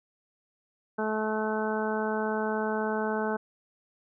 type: harmonic tone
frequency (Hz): 216.4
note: A3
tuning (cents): -29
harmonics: 1 / 2 / 3 / 4 / 5 / 6 / 7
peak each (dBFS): -32 / -31 / -35 / -34 / -40 / -41 / -36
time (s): 0.98-3.37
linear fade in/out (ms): 10
effects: none